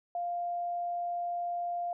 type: tone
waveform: sine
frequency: 698.5 Hz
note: F5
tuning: in tune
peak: -31 dBFS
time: 0.15-1.93 s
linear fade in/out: 2 ms
effects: none